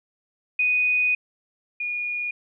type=tone pair in turn; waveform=sine; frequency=2485 / 2441 Hz; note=D#7 / D#7; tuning=-3 / -34 cents; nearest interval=unison; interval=31 cents; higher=first; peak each=-18 / -25 dBFS; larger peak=first; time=0.59-1.15 / 1.8-2.31 s; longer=first; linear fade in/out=5 ms; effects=none